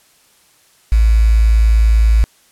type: tone with quantisation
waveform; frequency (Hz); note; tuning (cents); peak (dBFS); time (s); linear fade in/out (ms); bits
sine; 55; A1; 0; -7; 0.92-2.24; 0; 5
effects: white hiss -52 dBFS RMS until 2.51 s + low-pass 12000 Hz 12 dB/octave